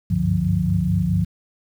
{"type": "tone cluster", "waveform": "sine", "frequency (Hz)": [69.7, 96.8, 101.5, 147.9, 175.4], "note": ["C#2", "G2", "G#2", "D3", "F3"], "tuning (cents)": [10, -21, -39, 13, 8], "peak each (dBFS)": [-28, -24, -26, -24, -20], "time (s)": [0.1, 1.25], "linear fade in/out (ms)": 10, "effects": ["8-bit"]}